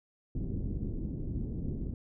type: low-pass noise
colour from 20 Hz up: pink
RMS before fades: -35 dBFS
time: 0.35-1.94 s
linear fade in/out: 2 ms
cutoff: 320 Hz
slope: 24 dB/octave
effects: none